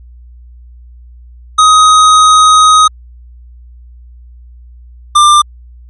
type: tone pair in turn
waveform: square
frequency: 1256 / 1191.1 Hz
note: D#6 / D6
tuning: +16 / +24 cents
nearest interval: minor second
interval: 92 cents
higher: first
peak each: -3 dBFS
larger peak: neither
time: 1.58-2.88 / 5.15-5.42 s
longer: first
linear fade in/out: 10 ms
effects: added 60 Hz sine -32 dBFS peak until 5.89 s + MP3 48 kbps